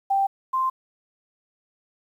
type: tone pair in turn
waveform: sine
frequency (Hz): 785 / 1045.6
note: G5 / C6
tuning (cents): +2 / -1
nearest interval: perfect fourth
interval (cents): 497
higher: second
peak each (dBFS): -18 / -20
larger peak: first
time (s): 0.1-0.27 / 0.53-0.7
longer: neither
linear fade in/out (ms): 10
effects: 9-bit